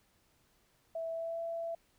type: tone with pitch glide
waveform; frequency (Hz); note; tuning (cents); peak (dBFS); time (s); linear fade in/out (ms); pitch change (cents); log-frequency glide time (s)
sine; 657 to 668.1; E5 to E5; -6 to +23; -35; 0.95-1.75; 5; +29; 1.11-1.41
effects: pink hiss -71 dBFS RMS until 1.98 s